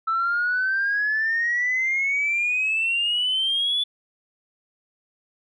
sine exponential sweep, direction up, 1314 to 3473 Hz, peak -19 dBFS, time 0.07-3.84 s, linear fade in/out 10 ms, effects tanh soft clip ceiling -16 dBFS

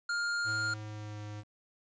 square tone, 1408 Hz, F6, 14 cents sharp, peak -31 dBFS, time 0.09-0.74 s, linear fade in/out 5 ms
square tone with pitch glide, 108 to 104.99 Hz, A2 to G#2, -32 to +19 cents, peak -40 dBFS, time 0.44-1.44 s, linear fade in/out 50 ms, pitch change -49 cents, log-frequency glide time 0.57-1.21 s
effects resampled to 16000 Hz + 10-bit

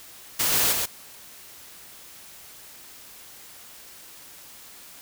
white noise with echo, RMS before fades -23 dBFS, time 0.39-0.73 s, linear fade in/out 10 ms, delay 130 ms, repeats 1, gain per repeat -3 dB, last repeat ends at 0.86 s, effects white hiss -46 dBFS RMS until 5.01 s

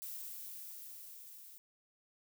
violet noise with level ramp, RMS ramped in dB -44 to -55 dBFS, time 0.02-1.58 s, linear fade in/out 0 ms, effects none

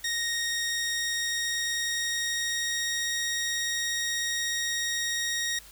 15% pulse tone with pitch glide, 1864.7 to 1876.6 Hz, A#6 to A#6, 0 to +11 cents, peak -21 dBFS, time 0.04-5.59 s, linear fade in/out 5 ms, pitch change +11 cents, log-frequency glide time 0.58-3.21 s, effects added 50 Hz sine -55 dBFS peak until 5.71 s + white hiss -51 dBFS RMS until 5.71 s

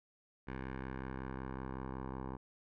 10% pulse tone with low-pass filter sweep, 65.41 Hz, C2, in tune, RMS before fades -43 dBFS, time 0.47-2.37 s, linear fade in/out 10 ms, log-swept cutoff 1900 to 1000 Hz, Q 1.8, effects none

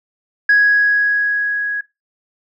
sine tone with level ramp, 1663 Hz, G#6, 2 cents sharp, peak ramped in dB -6 to -18 dBFS, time 0.49-1.81 s, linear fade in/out 5 ms, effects noise-tail reverb RT60 0.2 s tail -18 dB re dry + tanh soft clip ceiling -5 dBFS

